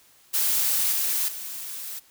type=noise with level steps; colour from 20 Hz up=blue; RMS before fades=-23 / -25 / -35 dBFS; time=0.33-2 s; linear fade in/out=20 ms; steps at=0.92 / 1.28 s; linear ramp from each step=5 ms; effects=white hiss -57 dBFS RMS until 2.1 s